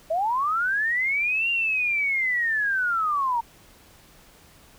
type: linear two-way sweep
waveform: sine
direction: up then down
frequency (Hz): 616 to 2794 to 909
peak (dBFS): -21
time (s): 0.1-3.41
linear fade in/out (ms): 10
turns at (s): 1.5
effects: pink hiss -53 dBFS RMS until 4.78 s